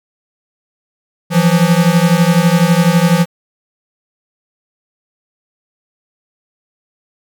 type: beating tone pair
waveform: square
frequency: 165.7 / 177.7 Hz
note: E3 / F3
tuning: +9 / +30 cents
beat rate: 12 Hz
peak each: -12 dBFS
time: 1.3-3.26 s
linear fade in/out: 50 ms
effects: none